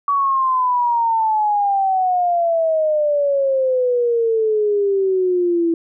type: exponential sweep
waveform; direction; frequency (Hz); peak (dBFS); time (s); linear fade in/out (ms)
sine; down; 1139 to 330.3; -14; 0.08-5.74; 2
effects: none